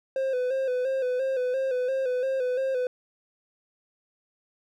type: tone with vibrato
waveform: triangle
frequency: 516 Hz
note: C5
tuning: 24 cents flat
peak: -22 dBFS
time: 0.16-2.87 s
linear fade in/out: 2 ms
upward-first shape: square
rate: 2.9 Hz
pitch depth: 52 cents each way
effects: none